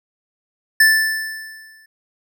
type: tone with exponential decay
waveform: square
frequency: 1760 Hz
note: A6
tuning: in tune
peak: -8 dBFS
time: 0.8-1.86 s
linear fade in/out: 5 ms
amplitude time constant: 230 ms
effects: none